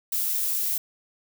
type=noise; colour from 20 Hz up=violet; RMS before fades=-26 dBFS; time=0.12-0.78 s; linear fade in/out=5 ms; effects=none